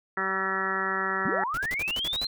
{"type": "harmonic tone", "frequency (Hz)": 191.2, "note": "G3", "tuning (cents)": -43, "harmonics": [1, 2, 3, 4, 5, 6, 7, 8, 9, 10], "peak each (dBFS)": [-39, -35, -42, -39, -37, -38, -30, -39, -32, -33], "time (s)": [0.17, 1.44], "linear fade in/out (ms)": 2}
{"type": "linear sweep", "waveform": "sine", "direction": "up", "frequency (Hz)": [136.4, 4200], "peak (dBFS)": -27, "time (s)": [1.25, 2.27], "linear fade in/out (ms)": 5}
{"type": "noise bursts", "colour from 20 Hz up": "pink", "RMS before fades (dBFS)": -37, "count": 9, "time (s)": [1.54, 2.247], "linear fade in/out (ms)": 2, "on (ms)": 35, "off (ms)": 49}
{"effects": []}